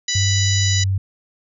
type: harmonic tone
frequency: 986 Hz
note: B5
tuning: 3 cents flat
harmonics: 2 / 3 / 4 / 5 / 6 / 7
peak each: -27 / -29 / -24 / -28 / -26 / -25 dBFS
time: 0.08-0.84 s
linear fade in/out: 5 ms
type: tone with pitch glide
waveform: sine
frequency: 98 to 96.26 Hz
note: G2 to G2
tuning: 0 to -31 cents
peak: -16 dBFS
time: 0.15-0.98 s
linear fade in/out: 5 ms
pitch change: -31 cents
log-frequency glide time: 0.6-0.78 s
effects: none